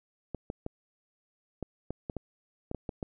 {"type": "clicks", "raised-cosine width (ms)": 2, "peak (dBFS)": -21, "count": 11, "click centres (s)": [0.347, 0.501, 0.664, 1.627, 1.906, 2.098, 2.167, 2.714, 2.747, 2.892, 3.028], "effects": []}